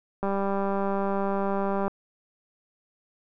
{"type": "click train", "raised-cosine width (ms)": 1, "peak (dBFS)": -15, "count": 326, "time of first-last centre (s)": [0.23, 1.88], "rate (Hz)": 197, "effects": []}